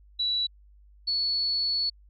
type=tone pair in turn; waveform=sine; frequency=3933 / 4415 Hz; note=B7 / C#8; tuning=-8 / -8 cents; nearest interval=major second; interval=200 cents; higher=second; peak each=-24 dBFS; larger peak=neither; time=0.19-0.47 / 1.07-1.9 s; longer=second; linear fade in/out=10 ms; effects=added 50 Hz sine -52 dBFS peak until 2.09 s